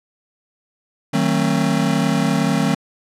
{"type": "chord", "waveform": "square", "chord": "D# diminished seventh", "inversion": "none", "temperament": "just", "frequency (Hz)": [155.56, 186.68, 224, 268.8], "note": ["D#3", "F#3", "A3", "C4"], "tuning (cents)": [0, 16, 31, 47], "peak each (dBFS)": -22, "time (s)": [1.13, 2.75], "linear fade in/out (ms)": 10, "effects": ["low-pass 10000 Hz 12 dB/octave"]}